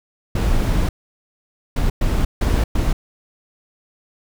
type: noise bursts at uneven times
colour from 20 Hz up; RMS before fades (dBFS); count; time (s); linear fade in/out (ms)
brown; -17; 5; 0.35-0.89 / 1.76-1.9 / 2.01-2.25 / 2.41-2.64 / 2.75-2.93; 5
effects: none